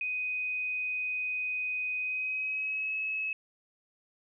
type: tone with pitch glide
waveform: sine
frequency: 2500 to 2578 Hz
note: D#7 to E7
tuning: +8 to -39 cents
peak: -30 dBFS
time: 0.01-3.33 s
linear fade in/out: 2 ms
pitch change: +53 cents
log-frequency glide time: 1.99-2.95 s
effects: none